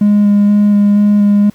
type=tone with vibrato; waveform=triangle; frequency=205.5 Hz; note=G#3; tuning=18 cents flat; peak=-3 dBFS; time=0.01-1.5 s; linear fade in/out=5 ms; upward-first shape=square; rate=2.1 Hz; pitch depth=9 cents each way; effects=tanh soft clip ceiling -1 dBFS + pink hiss -47 dBFS RMS until 1.54 s